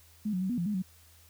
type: tone with pitch steps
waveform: sine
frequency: 212.1 / 182.9 / 188.9 / 244.1 / 172.8 / 209.2 / 186.3 Hz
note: G#3 / F#3 / F#3 / B3 / F3 / G#3 / F#3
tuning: +37 / -20 / +36 / -20 / -18 / +13 / +12 cents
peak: -28 dBFS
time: 0.25-0.824 s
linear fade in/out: 10 ms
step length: 82 ms
effects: added 82 Hz sine -59 dBFS peak until 1.29 s + white hiss -60 dBFS RMS until 1.29 s